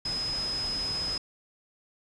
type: tone in noise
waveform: sine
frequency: 5070 Hz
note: D#8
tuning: 32 cents sharp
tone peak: -29 dBFS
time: 0.05-1.18 s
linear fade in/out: 5 ms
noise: pink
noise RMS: -39 dBFS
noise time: 0.05-1.18 s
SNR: +7 dB
effects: resampled to 22050 Hz